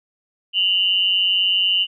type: tone pair together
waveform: sine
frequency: 2818 / 3006 Hz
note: F7 / F#7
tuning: +15 / +27 cents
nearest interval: minor second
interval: 112 cents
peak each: -18 dBFS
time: 0.53-1.87 s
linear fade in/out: 50 ms
effects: none